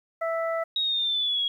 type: harmonic tone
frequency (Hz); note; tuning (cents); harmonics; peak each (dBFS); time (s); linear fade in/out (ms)
659.3; E5; 0; 1 / 2 / 3; -26 / -32 / -36; 0.21-0.64; 10
type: linear sweep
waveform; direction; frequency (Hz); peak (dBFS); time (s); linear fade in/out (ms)
sine; down; 3798 to 3288; -23; 0.76-1.48; 2
effects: 10-bit